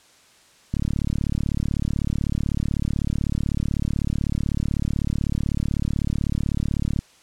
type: click train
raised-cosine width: 5 ms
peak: -11 dBFS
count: 226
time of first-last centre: 0.74-6.99 s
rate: 36 Hz
effects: white hiss -54 dBFS RMS until 7.22 s + low-pass 8000 Hz 12 dB/octave